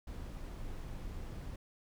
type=noise; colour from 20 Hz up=brown; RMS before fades=-43 dBFS; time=0.07-1.56 s; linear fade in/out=5 ms; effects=none